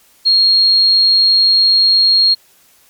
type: tone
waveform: sine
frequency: 4263 Hz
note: C8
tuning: 32 cents sharp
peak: -7 dBFS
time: 0.25-2.35 s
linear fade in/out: 20 ms
effects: white hiss -50 dBFS RMS until 2.89 s + MP3 96 kbps